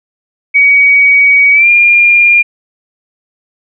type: tone with pitch glide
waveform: sine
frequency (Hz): 2258 to 2406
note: C#7 to D7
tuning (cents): +31 to +41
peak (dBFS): -3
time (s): 0.54-2.43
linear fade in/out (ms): 20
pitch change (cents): +110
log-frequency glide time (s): 1.52-1.68
effects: none

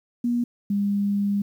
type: tone pair in turn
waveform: sine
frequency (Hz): 240 / 201.8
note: B3 / G#3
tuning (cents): -49 / -49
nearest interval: minor third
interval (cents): 300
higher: first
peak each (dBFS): -20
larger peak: neither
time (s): 0.24-0.44 / 0.7-1.42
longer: second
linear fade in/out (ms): 5
effects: 9-bit

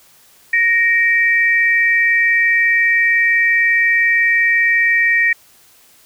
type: tone pair together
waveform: sine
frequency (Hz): 1864.7 / 2319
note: A#6 / D7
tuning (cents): 0 / -22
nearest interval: major third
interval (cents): 378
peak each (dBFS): -12 / -16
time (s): 0.53-5.33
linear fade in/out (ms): 5
effects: white hiss -49 dBFS RMS until 6.05 s

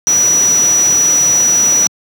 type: tone in noise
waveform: sine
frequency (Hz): 5870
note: F#8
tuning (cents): -15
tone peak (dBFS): -8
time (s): 0.07-1.87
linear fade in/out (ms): 0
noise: pink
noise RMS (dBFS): -22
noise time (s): 0.07-1.87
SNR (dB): +11
effects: high-pass 150 Hz 12 dB/octave

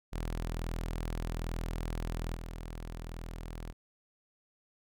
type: tone with level steps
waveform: sawtooth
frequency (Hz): 41.2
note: E1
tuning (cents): 0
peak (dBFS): -30 / -36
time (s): 0.12-3.73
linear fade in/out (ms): 20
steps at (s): 2.34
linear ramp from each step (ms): 20
effects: none

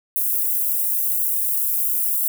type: high-pass noise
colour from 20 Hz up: white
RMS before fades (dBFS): -21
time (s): 0.16-2.28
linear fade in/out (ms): 0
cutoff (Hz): 11000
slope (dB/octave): 24
effects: none

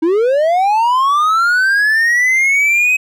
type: linear sweep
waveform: triangle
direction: up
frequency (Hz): 308.9 to 2545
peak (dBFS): -8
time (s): 0.02-2.97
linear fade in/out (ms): 10
effects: none

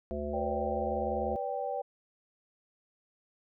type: harmonic tone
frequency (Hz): 73.42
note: D2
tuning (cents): 0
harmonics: 1 / 3 / 5 / 7 / 9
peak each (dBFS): -39 / -39 / -39 / -39 / -39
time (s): 0.11-1.36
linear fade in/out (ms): 0
type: chord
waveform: sine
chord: G major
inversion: first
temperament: equal with one note detuned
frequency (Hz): 493.9 / 574.9 / 784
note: B4 / D5 / G5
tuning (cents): 0 / -37 / 0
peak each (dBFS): -37 / -36 / -35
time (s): 0.33-1.82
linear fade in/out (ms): 10
effects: none

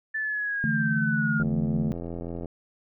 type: linear sweep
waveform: sine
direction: down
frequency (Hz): 1760 to 1408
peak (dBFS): -26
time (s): 0.14-1.43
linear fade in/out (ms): 10
type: chord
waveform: sine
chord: D suspended second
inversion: none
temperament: equal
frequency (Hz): 146.83 / 164.81 / 220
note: D3 / E3 / A3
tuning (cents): 0 / 0 / 0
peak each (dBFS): -28 / -30 / -26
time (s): 0.64-1.92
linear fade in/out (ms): 0
type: click train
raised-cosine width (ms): 2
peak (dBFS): -22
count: 91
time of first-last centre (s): 1.4-2.458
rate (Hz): 85.1
effects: none

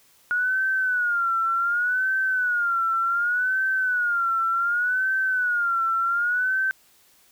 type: tone with vibrato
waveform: sine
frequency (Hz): 1442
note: F#6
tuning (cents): -45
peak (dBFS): -20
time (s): 0.31-6.71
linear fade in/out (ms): 0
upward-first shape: sine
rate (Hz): 0.67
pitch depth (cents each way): 120
effects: white hiss -58 dBFS RMS until 7.31 s

